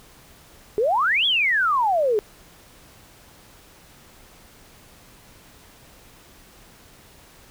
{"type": "exponential two-way sweep", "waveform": "sine", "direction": "up then down", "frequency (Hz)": [402.1, 3460, 402.1], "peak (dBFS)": -17, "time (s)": [0.78, 2.19], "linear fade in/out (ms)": 0, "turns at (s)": 1.26, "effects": ["pink hiss -50 dBFS RMS until 7.5 s"]}